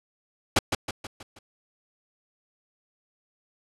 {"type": "noise with echo", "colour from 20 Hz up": "pink", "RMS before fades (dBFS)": -19, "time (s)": [0.56, 0.59], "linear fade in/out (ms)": 5, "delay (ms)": 160, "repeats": 5, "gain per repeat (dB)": -6, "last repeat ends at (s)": 1.39, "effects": ["low-pass 8000 Hz 12 dB/octave"]}